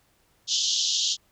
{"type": "band-pass noise", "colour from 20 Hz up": "pink", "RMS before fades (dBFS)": -25, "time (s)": [0.47, 1.17], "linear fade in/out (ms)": 50, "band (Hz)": [3000, 6900], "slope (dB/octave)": 96, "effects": ["pink hiss -65 dBFS RMS until 1.31 s"]}